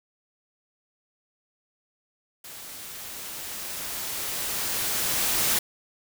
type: noise with level ramp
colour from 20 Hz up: white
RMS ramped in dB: -42 to -23 dBFS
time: 2.44-5.59 s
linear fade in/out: 5 ms
effects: none